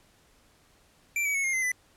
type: tone with pitch steps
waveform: square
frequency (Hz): 2349 / 2274 / 2202 / 2132 / 2064 / 1998.2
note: D7 / C#7 / C#7 / C7 / C7 / B6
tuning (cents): 0 / +44 / -12 / +32 / -24 / +20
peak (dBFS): -26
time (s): 1.16-1.718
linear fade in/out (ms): 2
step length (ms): 93
effects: pink hiss -62 dBFS RMS until 1.96 s + low-pass 12000 Hz 12 dB/octave